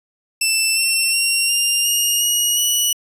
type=tone with pitch steps; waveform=15% pulse; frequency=2660 / 2705 / 2751 / 2797 / 2844 / 2892 / 2941 Hz; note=E7 / E7 / F7 / F7 / F7 / F#7 / F#7; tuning=+15 / +44 / -27 / +2 / +31 / -40 / -11 cents; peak=-8 dBFS; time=0.41-2.93 s; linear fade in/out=5 ms; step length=360 ms; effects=resampled to 32000 Hz